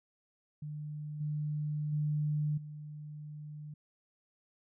sine tone with level steps, 150 Hz, D3, 37 cents sharp, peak -38 / -32 / -29 / -42 dBFS, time 0.62-3.74 s, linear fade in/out 5 ms, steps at 1.2 / 1.92 / 2.57 s, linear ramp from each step 10 ms, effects none

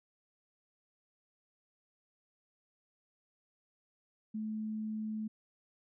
sine tone, 216.6 Hz, A3, 27 cents flat, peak -35 dBFS, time 4.34-5.28 s, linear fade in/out 10 ms, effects none

